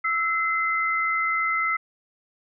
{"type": "tone pair together", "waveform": "sine", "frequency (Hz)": [1318.5, 2055], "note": ["E6", "C7"], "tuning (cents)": [0, -32], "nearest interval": "minor sixth", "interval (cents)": 768, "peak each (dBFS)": -24, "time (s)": [0.04, 1.77], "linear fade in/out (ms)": 10, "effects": []}